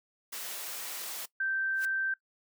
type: noise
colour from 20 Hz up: white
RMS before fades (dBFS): -39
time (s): 0.32-1.26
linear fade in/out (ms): 10
type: tone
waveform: sine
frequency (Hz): 1561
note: G6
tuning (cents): -8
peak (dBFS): -28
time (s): 1.4-2.14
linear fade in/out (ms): 5
type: noise with exponential growth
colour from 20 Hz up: white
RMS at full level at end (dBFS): -39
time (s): 1.72-1.85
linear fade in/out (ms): 0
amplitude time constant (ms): 27
effects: noise-tail reverb RT60 0.1 s tail -19 dB re dry + high-pass 400 Hz 12 dB/octave